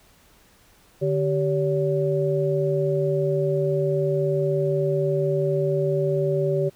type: tone cluster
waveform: sine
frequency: 147.9 / 388.4 / 568 Hz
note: D3 / G4 / C#5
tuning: +13 / -16 / +42 cents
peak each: -24 / -23 / -25 dBFS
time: 1.01-6.7 s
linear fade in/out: 20 ms
effects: pink hiss -56 dBFS RMS until 6.75 s